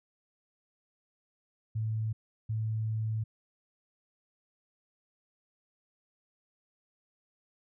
sine tone bursts at uneven times, 110 Hz, A2, in tune, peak -29 dBFS, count 2, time 1.75-2.13 / 2.49-3.24 s, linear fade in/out 10 ms, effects none

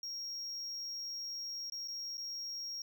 triangle tone with dropouts, 5588 Hz, F8, in tune, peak -38 dBFS, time 0.03-2.82 s, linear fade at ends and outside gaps 2 ms, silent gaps 1.699-1.721 / 1.876-1.882 / 2.172-2.179 s, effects none

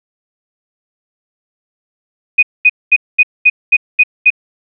sine tone bursts, 2489 Hz, D#7, in tune, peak -3 dBFS, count 8, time 2.38-4.304 s, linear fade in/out 10 ms, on 48 ms, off 220 ms, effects none

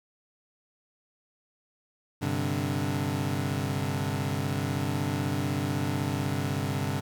25% pulse chord, G suspended fourth, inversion none, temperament equal, 98 / 130.81 / 146.83 Hz, G2 / C3 / D3, 0 / 0 / 0 cents, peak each -28 dBFS, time 2.21-7.01 s, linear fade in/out 20 ms, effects 10-bit

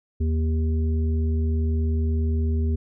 harmonic tone, 79.2 Hz, D#2, 31 cents sharp, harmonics 1 / 3 / 5, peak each -20 / -30 / -35 dBFS, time 0.2-2.76 s, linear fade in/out 10 ms, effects none

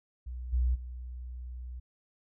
sine tone with level steps, 61.74 Hz, B1, in tune, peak -36 / -24 / -38 dBFS, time 0.26-1.8 s, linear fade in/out 10 ms, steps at 0.52 / 0.74 s, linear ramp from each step 20 ms, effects none

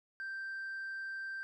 triangle tone with tanh clipping, 1568 Hz, G6, in tune, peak -39 dBFS, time 0.2-1.43 s, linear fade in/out 0 ms, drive 6 dB, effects none

